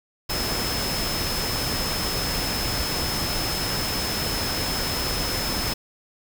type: tone in noise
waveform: sine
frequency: 5200 Hz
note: E8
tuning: 24 cents flat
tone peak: -29 dBFS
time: 0.29-5.74 s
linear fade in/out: 10 ms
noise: pink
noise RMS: -27 dBFS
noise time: 0.29-5.74 s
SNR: -5 dB
effects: none